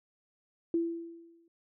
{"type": "tone with exponential decay", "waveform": "sine", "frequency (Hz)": 335.2, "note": "E4", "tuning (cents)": 29, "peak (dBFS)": -24, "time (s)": [0.74, 1.48], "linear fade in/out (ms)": 2, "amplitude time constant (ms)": 160, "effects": []}